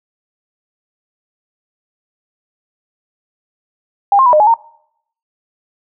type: tone with pitch steps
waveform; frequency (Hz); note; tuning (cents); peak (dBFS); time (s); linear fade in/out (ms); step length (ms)
sine; 803 / 1059 / 980 / 610 / 843 / 918; G5 / C6 / B5 / D#5 / G#5 / A#5; +41 / +21 / -14 / -34 / +26 / -27; -6; 4.12-4.54; 2; 70
effects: noise-tail reverb RT60 0.7 s tail -24 dB re dry